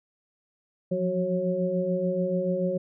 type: tone cluster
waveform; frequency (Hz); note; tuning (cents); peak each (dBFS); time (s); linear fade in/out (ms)
sine; 175.4 / 182.3 / 371.2 / 547; F3 / F#3 / F#4 / C#5; +8 / -25 / +6 / -23; -32 / -29 / -31 / -27; 0.91-2.78; 10
effects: none